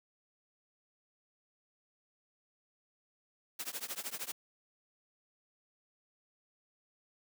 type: noise with tremolo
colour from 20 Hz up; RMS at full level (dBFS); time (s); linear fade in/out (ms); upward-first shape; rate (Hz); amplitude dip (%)
white; -37; 3.59-4.32; 5; triangle; 13; 100
effects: high-pass 200 Hz 12 dB/octave